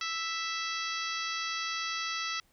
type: harmonic tone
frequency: 659.3 Hz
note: E5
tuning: in tune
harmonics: 2 / 3 / 4 / 5 / 6 / 7 / 8 / 9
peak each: -37 / -39 / -40 / -41 / -42 / -42 / -43 / -44 dBFS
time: 0.01-2.4 s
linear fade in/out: 2 ms
effects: pink hiss -68 dBFS RMS until 2.52 s